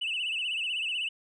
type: tone with vibrato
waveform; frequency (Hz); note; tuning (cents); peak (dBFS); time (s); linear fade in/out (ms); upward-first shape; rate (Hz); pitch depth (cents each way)
sine; 2787; F7; -4; -27; 0.01-1.09; 10; sine; 16; 130
effects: tanh soft clip ceiling -26 dBFS